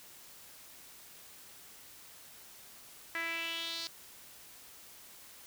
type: tone with band-pass filter sweep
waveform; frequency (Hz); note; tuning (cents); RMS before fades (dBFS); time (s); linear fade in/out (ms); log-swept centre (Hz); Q
sawtooth; 331.6; E4; +10; -38; 3.15-3.87; 0; 1900 to 4600; 4
effects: white hiss -54 dBFS RMS until 5.46 s